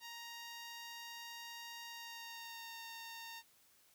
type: tone with pitch glide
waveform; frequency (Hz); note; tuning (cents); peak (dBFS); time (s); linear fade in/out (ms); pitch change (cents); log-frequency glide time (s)
10% pulse; 935 to 918.4; A#5 to A#5; +5 to -26; -39; 0-3.43; 50; -31; 1.87-2.77
effects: white hiss -69 dBFS RMS until 3.94 s